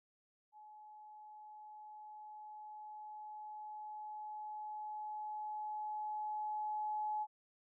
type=tone with level ramp; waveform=sine; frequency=850 Hz; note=G#5; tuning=40 cents sharp; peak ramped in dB=-54 to -35 dBFS; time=0.52-7.27 s; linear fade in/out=50 ms; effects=none